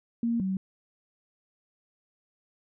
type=tone pair in turn; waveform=sine; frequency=233.1 / 190 Hz; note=A#3 / F#3; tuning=0 / +46 cents; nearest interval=major third; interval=354 cents; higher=first; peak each=-24 / -26 dBFS; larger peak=first; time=0.23-0.4 / 0.4-0.57 s; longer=neither; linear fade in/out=2 ms; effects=none